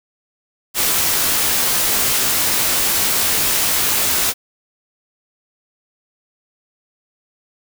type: noise with comb filter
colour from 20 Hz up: white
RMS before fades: -17 dBFS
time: 0.74-4.34 s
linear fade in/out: 50 ms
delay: 17 ms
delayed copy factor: -0.55
effects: none